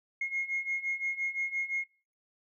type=beating tone pair; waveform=sine; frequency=2150 / 2155.8 Hz; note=C7 / C#7; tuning=+47 / -49 cents; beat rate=5.8 Hz; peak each=-35 / -32 dBFS; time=0.21-1.84 s; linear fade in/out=5 ms; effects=noise-tail reverb RT60 0.4 s tail -21 dB re dry + tanh soft clip ceiling -24 dBFS